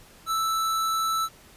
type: tone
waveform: square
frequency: 1318.5 Hz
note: E6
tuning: in tune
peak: -24 dBFS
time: 0.26-1.29 s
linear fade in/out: 50 ms
effects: pink hiss -52 dBFS RMS until 1.56 s + resampled to 32000 Hz